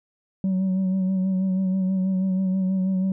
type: tone with vibrato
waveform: sine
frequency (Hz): 188.5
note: F#3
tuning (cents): +32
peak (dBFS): -17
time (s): 0.44-3.12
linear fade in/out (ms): 2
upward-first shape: sine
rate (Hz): 6.2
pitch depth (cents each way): 31
effects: tanh soft clip ceiling -19 dBFS